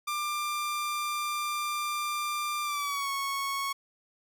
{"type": "tone with pitch glide", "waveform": "sawtooth", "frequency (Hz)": [1190, 1103.9], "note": ["D6", "C#6"], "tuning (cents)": [22, -8], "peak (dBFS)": -26, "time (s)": [0.07, 3.73], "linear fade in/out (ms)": 10, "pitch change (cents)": -130, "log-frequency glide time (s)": [2.63, 3.1], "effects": []}